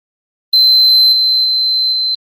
sine tone with level steps, 4081 Hz, C8, 44 cents flat, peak -3 / -8 / -10 / -12 dBFS, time 0.53-2.15 s, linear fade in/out 5 ms, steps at 1.12 / 1.44 / 1.92 s, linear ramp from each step 10 ms, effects tanh soft clip ceiling -4 dBFS + Opus 24 kbps

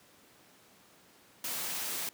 white noise, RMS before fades -36 dBFS, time 1.44-2.09 s, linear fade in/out 2 ms, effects pink hiss -60 dBFS RMS until 2.13 s + high-pass 150 Hz 12 dB/octave

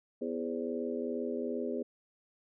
harmonic tone with a mistuned harmonic, 82.6 Hz, E2, 4 cents sharp, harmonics 3 / 4 / 5 / 6 / 7, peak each -37 / -41 / -37 / -40 / -43 dBFS, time 0.21-1.83 s, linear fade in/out 10 ms, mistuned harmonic 6, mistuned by +59 cents, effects none

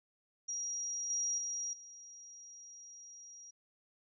sine tone with level steps, 5710 Hz, F8, 37 cents sharp, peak -36 / -32 / -36 / -50 dBFS, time 0.48-3.51 s, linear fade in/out 10 ms, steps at 1.1 / 1.38 / 1.73 s, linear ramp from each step 2 ms, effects none

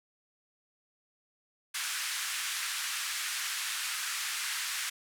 pink band-pass noise, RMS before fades -35 dBFS, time 1.74-4.9 s, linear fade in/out 10 ms, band 1400 to 12000 Hz, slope 24 dB/octave, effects none

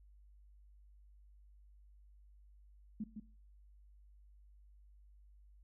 sine tone with echo, 215.5 Hz, A3, 36 cents flat, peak -37 dBFS, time 3-3.04 s, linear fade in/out 5 ms, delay 160 ms, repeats 1, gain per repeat -6 dB, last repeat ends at 3.2 s, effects noise-tail reverb RT60 0.4 s tail -17 dB re dry + added 50 Hz sine -59 dBFS peak until 5.63 s

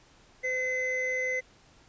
triangle tone pair together, 511 / 2042 Hz, C5 / C7, -41 / -43 cents, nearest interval 2 octaves, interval 2398 cents, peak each -31 / -27 dBFS, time 0.43-1.41 s, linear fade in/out 20 ms, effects pink hiss -59 dBFS RMS until 1.88 s + resampled to 16000 Hz

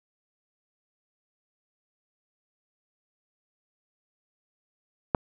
click, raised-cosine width 1 ms, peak -7 dBFS, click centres 5.148 s, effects none

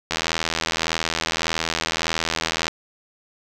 click train, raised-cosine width 0.2 ms, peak -4 dBFS, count 211, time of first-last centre 0.11-2.68 s, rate 81.7 Hz, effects none

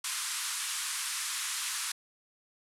white band-pass noise, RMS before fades -35 dBFS, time 0.04-1.92 s, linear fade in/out 5 ms, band 1000 to 11000 Hz, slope 48 dB/octave, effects none

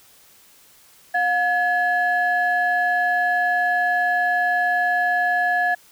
sine tone pair together, 715.4 / 1700 Hz, F5 / G#6, +41 / +40 cents, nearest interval octave + minor third, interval 1499 cents, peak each -19 / -19 dBFS, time 1.14-5.75 s, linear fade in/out 10 ms, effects tanh soft clip ceiling -11 dBFS + white hiss -52 dBFS RMS until 5.91 s

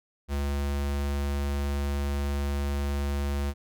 square tone, 70.8 Hz, C#2, 37 cents sharp, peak -27 dBFS, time 0.28-3.54 s, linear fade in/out 50 ms, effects none

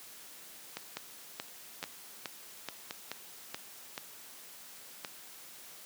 two click trains, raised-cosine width 0.2 ms, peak -20 / -19 dBFS, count 5 / 7, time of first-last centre 0.77-5.048 / 0.97-3.545 s, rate 0.935 / 2.33 Hz, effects white hiss -51 dBFS RMS until 5.85 s + high-pass 150 Hz 12 dB/octave

